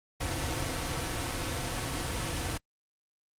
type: noise with comb filter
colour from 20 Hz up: pink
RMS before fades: -32 dBFS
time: 0.2-2.58 s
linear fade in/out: 10 ms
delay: 4.9 ms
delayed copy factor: -0.65
effects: low-pass 10000 Hz 12 dB/octave + Opus 32 kbps